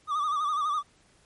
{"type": "tone with vibrato", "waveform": "triangle", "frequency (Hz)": 1196, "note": "D6", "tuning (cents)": 31, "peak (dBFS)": -23, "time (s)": [0.07, 0.83], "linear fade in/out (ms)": 50, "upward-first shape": "sine", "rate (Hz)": 12, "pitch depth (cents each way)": 84, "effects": ["pink hiss -62 dBFS RMS until 1.25 s", "MP3 48 kbps"]}